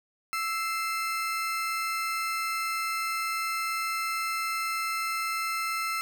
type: tone pair together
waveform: 35% pulse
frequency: 1318.5 / 2090 Hz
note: E6 / C7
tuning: 0 / -2 cents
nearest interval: minor sixth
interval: 798 cents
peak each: -28 / -32 dBFS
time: 0.33-6.01 s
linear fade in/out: 0 ms
effects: none